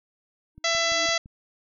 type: tone with exponential growth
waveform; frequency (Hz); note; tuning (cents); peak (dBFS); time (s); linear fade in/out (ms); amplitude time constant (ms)
triangle; 311.1; D#4; 0; -33; 0.55-1.06; 0; 110
type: click train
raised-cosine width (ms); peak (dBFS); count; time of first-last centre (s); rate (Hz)
5; -33; 5; 0.58-1.259; 5.89
type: harmonic tone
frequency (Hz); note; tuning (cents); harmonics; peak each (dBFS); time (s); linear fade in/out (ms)
668; E5; +23; 1 / 2 / 3 / 4 / 5 / 6 / 7 / 8 / 9 / 10; -28 / -31 / -27 / -34 / -30 / -32 / -31 / -37 / -32 / -38; 0.64-1.18; 5
effects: none